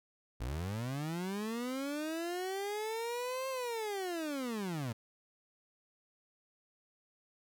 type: linear two-way sweep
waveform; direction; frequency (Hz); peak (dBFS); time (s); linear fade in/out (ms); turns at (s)
30% pulse; up then down; 53 to 534 to 108.3; -33; 0.4-4.93; 10; 3.49
effects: none